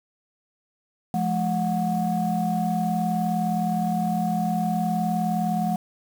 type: tone cluster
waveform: sine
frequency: 174.3 / 213.8 / 729 Hz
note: F3 / A3 / F#5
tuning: -3 / -49 / -26 cents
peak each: -25 dBFS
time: 1.14-5.76 s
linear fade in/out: 2 ms
effects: tanh soft clip ceiling -14 dBFS + 7-bit